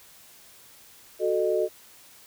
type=chord; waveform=sine; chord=D# diminished; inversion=first; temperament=equal with one note detuned; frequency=370 / 440 / 611.6 Hz; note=F#4 / A4 / D#5; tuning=0 / 0 / -30 cents; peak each=-26 dBFS; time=1.19-1.69 s; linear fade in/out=50 ms; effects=white hiss -52 dBFS RMS until 2.26 s